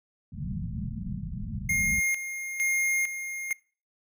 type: low-pass noise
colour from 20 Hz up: white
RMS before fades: -34 dBFS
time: 0.32-2.01 s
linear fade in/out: 10 ms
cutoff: 220 Hz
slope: 96 dB/octave
type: tone with tremolo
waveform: square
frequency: 2131 Hz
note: C7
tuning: 31 cents sharp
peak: -24 dBFS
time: 1.69-3.53 s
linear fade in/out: 5 ms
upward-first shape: square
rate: 1.1 Hz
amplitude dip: 65%
effects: noise-tail reverb RT60 0.4 s tail -24 dB re dry